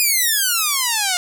5% pulse exponential sweep, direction down, 2498 to 703 Hz, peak -5 dBFS, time 0-1.17 s, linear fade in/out 0 ms, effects none

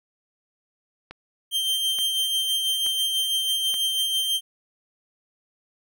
click train, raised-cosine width 0.3 ms, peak -22 dBFS, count 4, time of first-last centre 1.11-3.742 s, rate 1.14 Hz
45% pulse tone with tremolo, 3148 Hz, G7, 7 cents sharp, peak -20 dBFS, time 1.51-4.41 s, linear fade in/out 50 ms, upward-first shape sine, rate 6.1 Hz, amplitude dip 35%
effects none

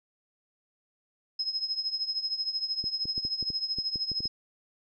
sine tone with tremolo, 5130 Hz, E8, 48 cents flat, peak -25 dBFS, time 1.39-4.28 s, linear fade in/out 5 ms, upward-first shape triangle, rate 13 Hz, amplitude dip 85%
clicks, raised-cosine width 3 ms, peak -28 dBFS, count 11, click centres 2.841 / 3.055 / 3.179 / 3.251 / 3.427 / 3.503 / 3.786 / 3.958 / 4.117 / 4.205 / 4.256 s
effects none

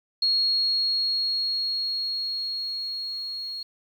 sine tone with level ramp, 4300 Hz, C8, 47 cents sharp, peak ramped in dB -19 to -31 dBFS, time 0.22-3.63 s, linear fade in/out 5 ms, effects 9-bit

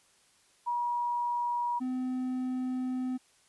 sine / triangle tone pair in turn, 960 / 255.1 Hz, B5 / C4, -49 / -44 cents, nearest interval octave + major seventh, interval 2295 cents, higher first, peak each -28 dBFS, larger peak neither, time 0.66-1.8 / 1.8-3.18 s, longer second, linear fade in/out 20 ms, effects white hiss -65 dBFS RMS until 3.48 s + resampled to 24000 Hz

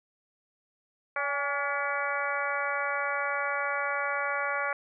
harmonic tone with a mistuned harmonic, 284.6 Hz, C#4, 46 cents sharp, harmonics 2 / 3 / 4 / 5 / 6 / 7 / 8, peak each -35 / -37 / -34 / -33 / -37 / -36 / -37 dBFS, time 1.16-4.73 s, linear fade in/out 2 ms, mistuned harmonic 3, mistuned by -48 cents, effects none

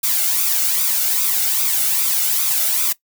blue noise with flanger, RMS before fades -18 dBFS, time 0.03-2.93 s, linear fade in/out 10 ms, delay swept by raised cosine 0.82 to 1.42 ms, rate 2.5 Hz, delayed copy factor +0.6, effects noise-tail reverb RT60 0.1 s tail -18 dB re dry

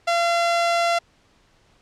sawtooth tone, 684 Hz, F5, 36 cents flat, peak -14 dBFS, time 0.07-0.99 s, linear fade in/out 10 ms, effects pink hiss -59 dBFS RMS until 1.81 s + low-pass 6000 Hz 12 dB/octave

